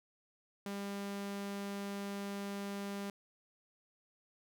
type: tone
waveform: sawtooth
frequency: 200 Hz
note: G3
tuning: 35 cents sharp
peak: -35 dBFS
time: 0.66-3.1 s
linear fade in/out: 2 ms
effects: none